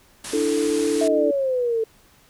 white low-pass noise, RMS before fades -34 dBFS, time 0.24-1.08 s, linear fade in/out 5 ms, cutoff 11000 Hz, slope 96 dB/octave
sine chord, D suspended second, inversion none, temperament equal, 293.7 / 329.6 / 440 Hz, D4 / E4 / A4, 0 / 0 / 0 cents, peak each -24 / -25 / -21 dBFS, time 0.33-1.31 s, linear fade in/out 5 ms
sine exponential sweep, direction down, 659.3 to 440 Hz, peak -19 dBFS, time 1.01-1.84 s, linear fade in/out 5 ms
effects pink hiss -55 dBFS RMS until 2.29 s

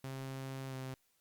sawtooth tone with pitch glide, 133.6 to 131.15 Hz, C3 to C3, +36 to +4 cents, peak -37 dBFS, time 0.04-0.94 s, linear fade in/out 2 ms, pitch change -32 cents, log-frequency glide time 0.67-0.76 s, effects white hiss -75 dBFS RMS until 1.2 s + Opus 48 kbps

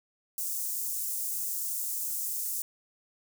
white high-pass noise, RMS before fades -33 dBFS, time 0.38-2.62 s, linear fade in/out 2 ms, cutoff 6800 Hz, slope 24 dB/octave, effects none

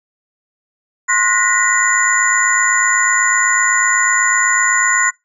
sine tone cluster, 1062 / 1457 / 1870 / 1978 / 7070 Hz, C6 / F#6 / A#6 / B6 / A8, +25 / -27 / +5 / +2 / +7 cents, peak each -18 dBFS, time 1.08-5.11 s, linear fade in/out 20 ms, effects noise-tail reverb RT60 0.2 s tail -24 dB re dry

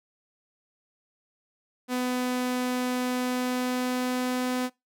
sawtooth tone with pitch glide, 250.4 to 252 Hz, B3 to B3, +24 to +35 cents, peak -22 dBFS, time 1.88-4.7 s, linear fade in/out 50 ms, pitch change +11 cents, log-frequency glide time 3.03-4.49 s, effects noise-tail reverb RT60 0.2 s tail -22 dB re dry

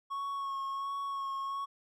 triangle tone with vibrato, 1101 Hz, C#6, 12 cents flat, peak -32 dBFS, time 0.1-1.66 s, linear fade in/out 20 ms, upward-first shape sine, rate 1.4 Hz, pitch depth 21 cents each way, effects none

